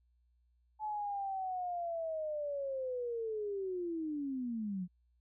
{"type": "linear sweep", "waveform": "sine", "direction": "down", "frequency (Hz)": [864, 173.3], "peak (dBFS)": -35, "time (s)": [0.79, 4.88], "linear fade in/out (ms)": 50, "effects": ["added 60 Hz sine -69 dBFS peak until 5.2 s"]}